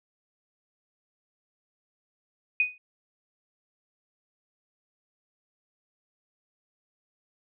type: tone with exponential decay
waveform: sine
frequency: 2489 Hz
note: D#7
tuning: in tune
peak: -17 dBFS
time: 2.6-2.78 s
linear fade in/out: 2 ms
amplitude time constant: 39 ms
effects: none

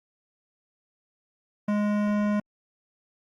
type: tone with hard clipping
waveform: sine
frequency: 207.7 Hz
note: G#3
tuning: in tune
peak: -24 dBFS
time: 1.68-2.4 s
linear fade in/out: 5 ms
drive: 16 dB
effects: Opus 32 kbps

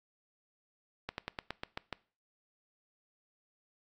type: slowing click train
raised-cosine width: 0.3 ms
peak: -20 dBFS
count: 8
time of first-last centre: 1.09-1.927 s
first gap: 91 ms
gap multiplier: 1.09
effects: noise-tail reverb RT60 0.4 s tail -22 dB re dry + AAC 48 kbps

